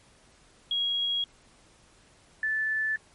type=tone pair in turn; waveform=sine; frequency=3300 / 1750.1 Hz; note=G#7 / A6; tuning=-12 / -10 cents; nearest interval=major seventh; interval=1098 cents; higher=first; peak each=-25 dBFS; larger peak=neither; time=0.71-1.24 / 2.43-2.96 s; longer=neither; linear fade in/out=2 ms; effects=pink hiss -59 dBFS RMS until 3.14 s + MP3 48 kbps